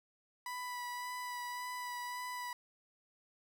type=tone with vibrato; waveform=30% pulse; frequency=986 Hz; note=B5; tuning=3 cents flat; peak=-37 dBFS; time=0.46-2.53 s; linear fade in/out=2 ms; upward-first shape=sine; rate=1.8 Hz; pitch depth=15 cents each way; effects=none